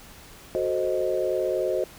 sine chord, F# diminished seventh, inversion none, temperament equal, 370 / 440 / 523.3 / 622.3 Hz, F#4 / A4 / C5 / Eb5, 0 / 0 / 0 / 0 cents, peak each -27 / -32 / -27 / -28 dBFS, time 0.55-1.84 s, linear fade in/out 0 ms, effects pink hiss -47 dBFS RMS until 1.98 s

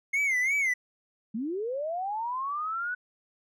triangle tone with vibrato, 2129 Hz, C7, 30 cents sharp, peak -22 dBFS, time 0.13-0.74 s, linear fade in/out 10 ms, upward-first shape sine, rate 2.9 Hz, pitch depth 130 cents each way
sine linear sweep, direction up, 203.7 to 1497 Hz, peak -29 dBFS, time 1.34-2.95 s, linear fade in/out 10 ms
effects none

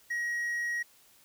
triangle tone, 1897 Hz, A#6, 30 cents sharp, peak -28 dBFS, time 0.1-0.83 s, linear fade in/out 10 ms, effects white hiss -61 dBFS RMS until 1.24 s

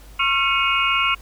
sine tone cluster, 1086 / 1367 / 2208 / 2516 / 2837 Hz, C#6 / F6 / C#7 / D#7 / F7, -36 / -37 / -7 / +19 / +27 cents, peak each -23 dBFS, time 0.19-1.15 s, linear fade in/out 10 ms, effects added 50 Hz sine -41 dBFS peak until 1.21 s + pink hiss -49 dBFS RMS until 1.21 s

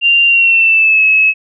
sine tone with pitch glide, 2781 to 2580 Hz, F7 to E7, -8 to -38 cents, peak -6 dBFS, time 0.01-1.34 s, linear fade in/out 50 ms, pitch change -130 cents, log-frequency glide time 0.26-1.03 s, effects none

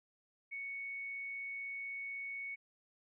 sine tone, 2221 Hz, C#7, 3 cents sharp, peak -40 dBFS, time 0.51-2.56 s, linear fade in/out 20 ms, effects none

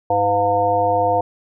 harmonic tone with a mistuned harmonic, 101 Hz, G#2, 48 cents flat, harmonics 1 / 3 / 5 / 7 / 9, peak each -28 / -29 / -20 / -17 / -21 dBFS, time 0.1-1.21 s, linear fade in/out 5 ms, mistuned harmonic 3, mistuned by +87 cents, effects none

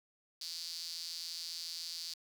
sawtooth tone with high-pass filter, 167.2 Hz, E3, 25 cents sharp, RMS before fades -43 dBFS, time 0.41-2.14 s, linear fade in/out 5 ms, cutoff 4600 Hz, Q 6.5, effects none

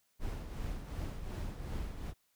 brown noise with tremolo, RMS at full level -37 dBFS, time 0.19-2.14 s, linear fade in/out 50 ms, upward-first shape triangle, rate 2.7 Hz, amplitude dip 60%, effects white hiss -75 dBFS RMS until 2.35 s

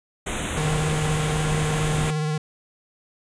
pink band-stop noise, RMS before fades -27 dBFS, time 0.26-2.11 s, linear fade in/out 10 ms, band 3800 to 6300 Hz, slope 96 dB/octave
square tone with vibrato, 153.5 Hz, D#3, 23 cents flat, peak -23 dBFS, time 0.57-2.38 s, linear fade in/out 5 ms, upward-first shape sine, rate 17 Hz, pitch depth 28 cents each way
effects resampled to 22050 Hz

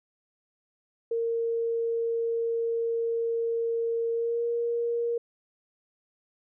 sine tone with pitch glide, 461.3 to 469.9 Hz, A#4 to A#4, -18 to +14 cents, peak -25 dBFS, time 1.11-5.18 s, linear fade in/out 5 ms, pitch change +32 cents, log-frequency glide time 4.12-4.44 s, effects none

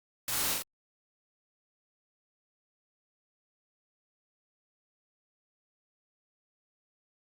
white noise with echo, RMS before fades -33 dBFS, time 0.28-0.54 s, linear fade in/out 2 ms, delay 42 ms, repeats 2, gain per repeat -2 dB, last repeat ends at 0.624 s, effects Opus 48 kbps

